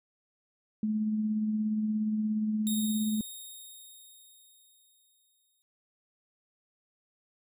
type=tone with tremolo; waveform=sine; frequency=214.8 Hz; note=A3; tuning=41 cents flat; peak=-25 dBFS; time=0.83-3.21 s; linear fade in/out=2 ms; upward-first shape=triangle; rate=17 Hz; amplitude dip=35%
type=tone with exponential decay; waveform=10% pulse; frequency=3715 Hz; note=A#7; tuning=7 cents flat; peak=-25 dBFS; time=2.67-5.62 s; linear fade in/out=0 ms; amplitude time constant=640 ms
effects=none